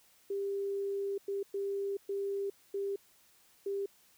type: tone bursts at uneven times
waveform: sine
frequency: 397.1 Hz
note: G4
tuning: 22 cents sharp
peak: -32 dBFS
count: 6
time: 0.3-1.18 / 1.28-1.43 / 1.54-1.97 / 2.09-2.5 / 2.74-2.96 / 3.66-3.86 s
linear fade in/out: 5 ms
effects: white hiss -65 dBFS RMS until 4.17 s